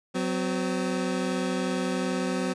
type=tone pair together; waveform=25% pulse; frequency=185 / 256.2 Hz; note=F#3 / C4; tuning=0 / -36 cents; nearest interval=tritone; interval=564 cents; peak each=-25 dBFS; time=0.14-2.54 s; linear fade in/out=20 ms; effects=resampled to 22050 Hz